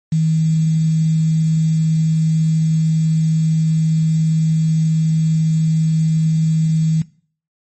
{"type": "tone with quantisation", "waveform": "sine", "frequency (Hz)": 159.2, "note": "D#3", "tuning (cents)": 40, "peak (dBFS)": -12, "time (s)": [0.12, 7.02], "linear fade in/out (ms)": 5, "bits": 6, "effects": ["noise-tail reverb RT60 0.5 s tail -21 dB re dry", "MP3 32 kbps"]}